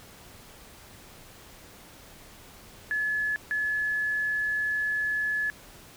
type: tone bursts at uneven times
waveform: sine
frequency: 1711 Hz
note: A6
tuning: 49 cents flat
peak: -25 dBFS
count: 2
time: 2.91-3.36 / 3.51-5.5 s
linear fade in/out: 0 ms
effects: pink hiss -50 dBFS RMS until 5.96 s